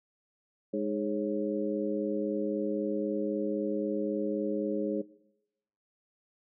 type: harmonic tone with a mistuned harmonic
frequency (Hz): 103.83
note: G#2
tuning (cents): 0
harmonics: 2 / 3 / 4 / 5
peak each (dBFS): -34 / -34 / -34 / -34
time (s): 0.73-5.02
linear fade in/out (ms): 10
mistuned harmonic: 5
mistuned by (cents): +81
effects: noise-tail reverb RT60 0.9 s tail -20 dB re dry